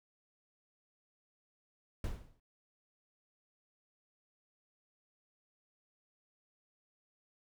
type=noise with exponential decay; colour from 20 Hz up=brown; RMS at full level=-33 dBFS; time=2.04-2.4 s; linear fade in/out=2 ms; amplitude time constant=77 ms; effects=none